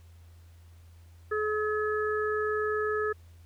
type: harmonic tone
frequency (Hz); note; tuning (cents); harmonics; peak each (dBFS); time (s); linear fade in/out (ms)
426.3; G#4; +45; 1 / 3 / 4; -28 / -33 / -34; 1.31-3.13; 10
effects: added 84 Hz sine -50 dBFS peak until 3.45 s + pink hiss -65 dBFS RMS until 3.45 s